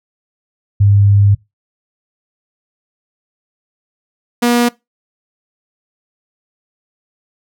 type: tone pair in turn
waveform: sine / sawtooth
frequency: 100.9 / 240 Hz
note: G#2 / B3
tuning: -49 / -49 cents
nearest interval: octave + minor third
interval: 1500 cents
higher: second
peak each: -6 dBFS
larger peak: neither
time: 0.8-1.35 / 4.42-4.69 s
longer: first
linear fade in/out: 10 ms
effects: noise-tail reverb RT60 0.2 s tail -22 dB re dry